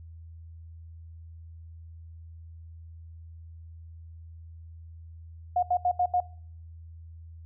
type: tone bursts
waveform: sine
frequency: 719 Hz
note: F#5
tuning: 50 cents flat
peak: -21 dBFS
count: 5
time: 5.56-6.203 s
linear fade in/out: 5 ms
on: 67 ms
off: 77 ms
effects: noise-tail reverb RT60 0.6 s tail -23 dB re dry + added 82 Hz sine -43 dBFS peak until 7.45 s